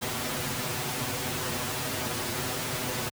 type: noise with comb filter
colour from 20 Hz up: pink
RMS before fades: -31 dBFS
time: 0.01-3.1 s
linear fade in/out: 20 ms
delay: 8 ms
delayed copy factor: +1
effects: high-pass 80 Hz 12 dB/octave